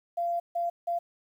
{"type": "tone bursts at uneven times", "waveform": "sine", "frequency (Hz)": 689, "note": "F5", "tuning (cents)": -24, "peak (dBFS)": -26, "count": 3, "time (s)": [[0.17, 0.4], [0.55, 0.7], [0.87, 0.99]], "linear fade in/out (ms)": 10, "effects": ["10-bit"]}